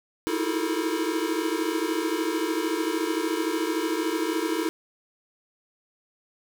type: tone cluster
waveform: square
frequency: 317 / 330.4 / 360.7 / 424.2 / 453.8 Hz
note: D#4 / E4 / F#4 / G#4 / A#4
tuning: +32 / +4 / -44 / +37 / -47 cents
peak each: -30 / -30 / -34 / -35 / -34 dBFS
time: 0.27-4.69 s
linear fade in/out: 0 ms
effects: none